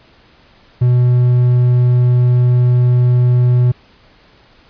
triangle tone, 123.47 Hz, B2, in tune, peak -6 dBFS, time 0.81-3.72 s, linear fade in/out 10 ms, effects pink hiss -48 dBFS RMS until 4.69 s + resampled to 11025 Hz

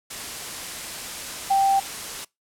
sine tone in noise, 784 Hz, G5, in tune, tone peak -16 dBFS, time 1.5-1.8 s, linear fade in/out 10 ms, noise white, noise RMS -33 dBFS, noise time 0.1-2.25 s, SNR +14 dB, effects noise-tail reverb RT60 0.2 s tail -24 dB re dry + low-pass 11000 Hz 12 dB/octave

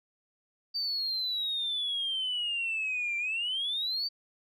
sine exponential two-way sweep, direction down then up, 4644 to 2349 to 4644 Hz, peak -28 dBFS, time 0.74-4.09 s, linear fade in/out 20 ms, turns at 3.17 s, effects tanh soft clip ceiling -25 dBFS

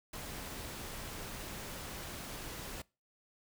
pink noise, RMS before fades -44 dBFS, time 0.13-2.82 s, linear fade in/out 5 ms, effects noise-tail reverb RT60 0.3 s tail -24 dB re dry

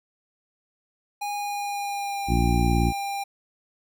square tone with pitch glide, 820 to 798 Hz, G#5 to G5, -22 to +31 cents, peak -28 dBFS, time 1.21-3.24 s, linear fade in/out 10 ms, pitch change -47 cents, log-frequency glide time 1.36-2.28 s
harmonic tone, 58.4 Hz, A#1, 4 cents sharp, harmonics 1 / 2 / 3 / 4 / 5 / 6, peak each -22 / -25 / -27 / -28 / -29 / -30 dBFS, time 2.27-2.93 s, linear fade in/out 50 ms
effects none

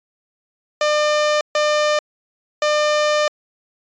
sawtooth tone bursts at uneven times, 600 Hz, D5, 37 cents sharp, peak -11 dBFS, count 3, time 0.81-1.41 / 1.55-1.99 / 2.62-3.28 s, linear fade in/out 2 ms, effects resampled to 16000 Hz

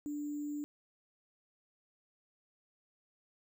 sine tone with sample-and-hold, 293.7 Hz, D4, in tune, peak -36 dBFS, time 0.06-0.64 s, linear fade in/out 0 ms, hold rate 7350 Hz, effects none

